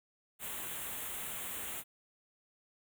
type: band-stop noise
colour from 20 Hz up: white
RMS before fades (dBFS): -41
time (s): 0.39-1.84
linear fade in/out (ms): 50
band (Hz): 3600 to 7100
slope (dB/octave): 48
effects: none